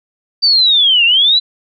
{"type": "linear two-way sweep", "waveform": "sine", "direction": "down then up", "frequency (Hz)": [4672, 2690, 4048], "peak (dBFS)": -7, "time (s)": [0.42, 1.4], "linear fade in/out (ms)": 20, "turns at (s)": 1.05, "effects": []}